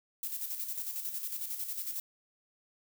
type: noise with tremolo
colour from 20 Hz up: violet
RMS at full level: -36 dBFS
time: 0.23-2 s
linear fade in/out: 2 ms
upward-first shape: square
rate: 11 Hz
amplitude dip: 50%
effects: none